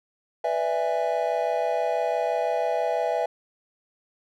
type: chord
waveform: triangle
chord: E dominant seventh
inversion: second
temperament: just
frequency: 494.4 / 593.3 / 659.3 / 824.1 Hz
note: B4 / D5 / E5 / G#5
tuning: +2 / +18 / 0 / -14 cents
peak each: -27 / -28 / -24 / -27 dBFS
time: 0.44-3.26 s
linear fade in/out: 5 ms
effects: none